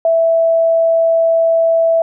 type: tone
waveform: sine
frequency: 659.3 Hz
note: E5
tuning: in tune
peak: -9 dBFS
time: 0.05-2.02 s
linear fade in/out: 2 ms
effects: none